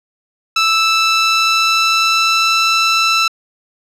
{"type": "tone with pitch glide", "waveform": "15% pulse", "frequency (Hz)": [1318.5, 1328.4], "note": ["E6", "E6"], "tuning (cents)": [0, 13], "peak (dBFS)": -4, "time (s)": [0.56, 3.28], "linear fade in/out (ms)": 5, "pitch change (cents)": 13, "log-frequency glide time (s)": [0.79, 2.62], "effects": ["low-pass 7000 Hz 12 dB/octave"]}